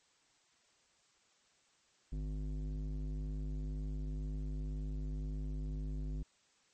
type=tone with low-pass filter; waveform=square; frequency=51 Hz; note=G#1; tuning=31 cents flat; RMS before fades=-39 dBFS; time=2.12-6.23 s; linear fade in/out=5 ms; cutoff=240 Hz; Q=1.3; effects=white hiss -71 dBFS RMS until 6.73 s + MP3 32 kbps